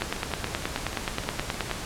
two click trains, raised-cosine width 0.3 ms, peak -19 / -10 dBFS, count 12 / 17, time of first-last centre 0.01-1.697 / 0.02-1.713 s, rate 6.52 / 9.45 Hz, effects pink hiss -35 dBFS RMS until 1.85 s + low-pass 10000 Hz 12 dB/octave

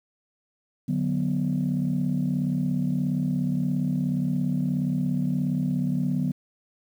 sine chord, B minor, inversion first, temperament just, 148.16 / 185.21 / 246.9 Hz, D3 / F#3 / B3, +16 / +2 / 0 cents, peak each -26 dBFS, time 0.88-6.32 s, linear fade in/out 10 ms, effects tanh soft clip ceiling -16 dBFS + 9-bit

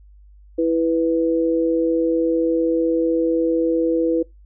sine tone pair together, 329.6 / 493.9 Hz, E4 / B4, 0 / 0 cents, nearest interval perfect fifth, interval 700 cents, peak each -18 / -19 dBFS, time 0.58-4.23 s, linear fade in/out 10 ms, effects noise-tail reverb RT60 0.2 s tail -24 dB re dry + added 50 Hz sine -44 dBFS peak until 4.45 s

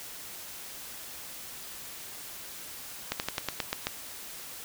slowing click train, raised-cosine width 0.2 ms, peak -11 dBFS, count 8, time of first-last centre 3.12-3.869 s, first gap 79 ms, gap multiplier 1.1, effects white hiss -43 dBFS RMS until 4.64 s

